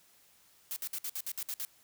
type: noise bursts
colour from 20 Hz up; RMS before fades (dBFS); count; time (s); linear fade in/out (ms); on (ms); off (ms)
blue; -37; 9; 0.71-1.65; 0; 52; 59
effects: white hiss -64 dBFS RMS until 1.83 s